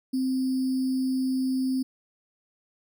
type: tone with sample-and-hold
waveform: sine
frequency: 260.5 Hz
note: C4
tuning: 7 cents flat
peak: -23 dBFS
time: 0.13-1.83 s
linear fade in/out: 10 ms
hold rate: 4900 Hz
effects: none